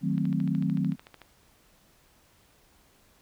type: chord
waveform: sine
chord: D# diminished seventh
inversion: none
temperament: equal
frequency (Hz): 155.56 / 185 / 220 / 261.6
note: D#3 / F#3 / A3 / C4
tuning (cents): 0 / 0 / 0 / 0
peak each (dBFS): -29 / -28 / -32 / -31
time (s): 0.01-0.96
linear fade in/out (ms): 50
type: click train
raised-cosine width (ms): 0.3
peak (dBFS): -30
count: 15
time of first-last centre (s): 0.18-1.217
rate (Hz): 13.5
effects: pink hiss -62 dBFS RMS until 3.21 s